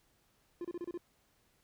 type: tone bursts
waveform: triangle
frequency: 347.7 Hz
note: F4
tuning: 8 cents flat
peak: -35 dBFS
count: 6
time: 0.61-0.976 s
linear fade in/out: 2 ms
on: 36 ms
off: 30 ms
effects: pink hiss -72 dBFS RMS until 1.63 s